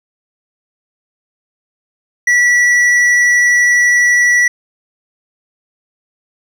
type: tone with hard clipping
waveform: sine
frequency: 1948 Hz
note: B6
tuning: 24 cents flat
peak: -9 dBFS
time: 2.27-4.48 s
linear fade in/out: 5 ms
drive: 6 dB
effects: none